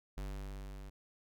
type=tone with level ramp; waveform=square; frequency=49 Hz; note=G1; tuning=in tune; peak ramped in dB=-39 to -47 dBFS; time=0.17-0.9 s; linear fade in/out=10 ms; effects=none